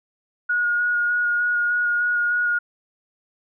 sine tone with vibrato, 1442 Hz, F#6, 45 cents flat, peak -18 dBFS, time 0.49-2.59 s, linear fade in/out 10 ms, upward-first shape square, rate 3.3 Hz, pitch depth 11 cents each way, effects none

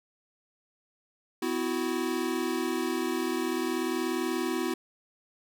square chord, B suspended fourth, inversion none, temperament equal with one note detuned, 253.3 / 329.6 / 370 Hz, B3 / E4 / F#4, +44 / 0 / 0 cents, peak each -34 / -32 / -33 dBFS, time 1.42-4.74 s, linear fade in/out 5 ms, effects none

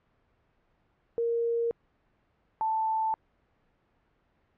sine tone pair in turn, 466.2 / 882.1 Hz, A#4 / A5, 0 / +4 cents, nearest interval major seventh, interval 1104 cents, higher second, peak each -25 dBFS, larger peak neither, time 1.18-1.71 / 2.61-3.14 s, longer neither, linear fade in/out 0 ms, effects pink hiss -70 dBFS RMS until 4.57 s + low-pass 2000 Hz 12 dB/octave

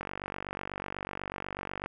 click train, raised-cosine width 0.5 ms, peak -20 dBFS, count 90, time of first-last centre 0.01-1.86 s, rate 48.1 Hz, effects none

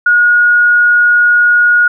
sine tone, 1444 Hz, F#6, 43 cents flat, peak -5 dBFS, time 0.06-1.88 s, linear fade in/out 5 ms, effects none

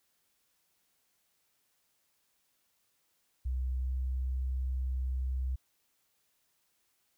sine tone with pitch glide, 63.7 to 64.37 Hz, C2 to C2, -46 to -28 cents, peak -30 dBFS, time 3.45-5.56 s, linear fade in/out 10 ms, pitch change +18 cents, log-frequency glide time 3.77-3.91 s, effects white hiss -75 dBFS RMS until 7.17 s

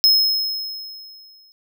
square tone with exponential decay, 5160 Hz, E8, 38 cents flat, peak -10 dBFS, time 0.04-1.52 s, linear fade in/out 0 ms, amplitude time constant 320 ms, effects none

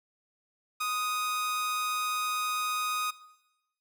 sawtooth tone with amplitude modulation, 1245 Hz, D#6, 1 cent sharp, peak -24 dBFS, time 0.8-3.11 s, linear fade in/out 10 ms, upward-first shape sine, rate 219 Hz, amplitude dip 30%, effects noise-tail reverb RT60 1.0 s tail -18 dB re dry

